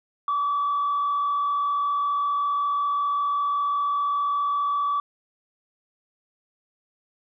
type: tone with frequency modulation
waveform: sine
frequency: 1149 Hz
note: D6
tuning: 38 cents flat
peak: -20 dBFS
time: 0.28-5 s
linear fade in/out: 2 ms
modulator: 45.2 Hz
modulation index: 0.46
effects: tanh soft clip ceiling -18 dBFS